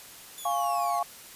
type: linear sweep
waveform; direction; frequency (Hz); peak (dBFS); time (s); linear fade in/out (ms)
5% pulse; down; 3520 to 2041; -32; 0.38-0.99; 0
type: chord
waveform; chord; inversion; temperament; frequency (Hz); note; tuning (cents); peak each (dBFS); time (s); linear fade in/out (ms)
sine; Db major; first; equal; 698.5 / 830.6 / 1108.7; F5 / Ab5 / Db6; 0 / 0 / 0; -28 / -31 / -29; 0.45-1.03; 5
effects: white hiss -47 dBFS RMS until 1.35 s + resampled to 32000 Hz